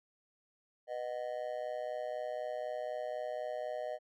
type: tone with amplitude modulation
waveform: triangle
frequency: 617 Hz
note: D#5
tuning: 15 cents flat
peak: -30 dBFS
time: 0.87-3.99 s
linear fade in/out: 50 ms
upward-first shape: sine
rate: 124 Hz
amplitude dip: 100%
effects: none